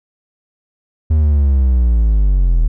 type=linear sweep; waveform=triangle; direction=down; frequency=79 to 38.67 Hz; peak=-7 dBFS; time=1.1-2.68 s; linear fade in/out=10 ms; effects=none